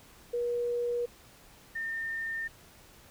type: tone pair in turn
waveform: sine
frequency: 480 / 1812.2 Hz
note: B4 / A#6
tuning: -49 / -49 cents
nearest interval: octave + major seventh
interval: 2300 cents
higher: second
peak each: -28 / -32 dBFS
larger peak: first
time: 0.33-1.06 / 1.75-2.48 s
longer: neither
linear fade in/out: 10 ms
effects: pink hiss -56 dBFS RMS until 3.1 s